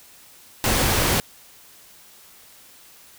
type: noise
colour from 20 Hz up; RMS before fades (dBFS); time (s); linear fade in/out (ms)
pink; -20; 0.64-1.2; 0
effects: white hiss -49 dBFS RMS until 3.18 s